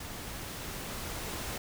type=noise with level ramp; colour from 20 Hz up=pink; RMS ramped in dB=-42 to -37 dBFS; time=0-1.58 s; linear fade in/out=5 ms; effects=none